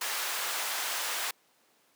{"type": "high-pass noise", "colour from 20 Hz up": "pink", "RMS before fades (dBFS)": -33, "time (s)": [0.01, 1.31], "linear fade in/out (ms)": 5, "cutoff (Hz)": 910, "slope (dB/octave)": 12, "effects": ["pink hiss -66 dBFS RMS until 1.95 s", "high-pass 300 Hz 12 dB/octave"]}